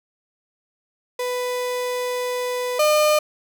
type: tone pair in turn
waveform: 35% pulse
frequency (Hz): 496.4 / 605.6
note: B4 / D#5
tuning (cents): +9 / -47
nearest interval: minor third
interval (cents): 344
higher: second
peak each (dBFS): -21 / -13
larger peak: second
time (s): 1.19-2.79 / 2.79-3.19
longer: first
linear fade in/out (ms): 5
effects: none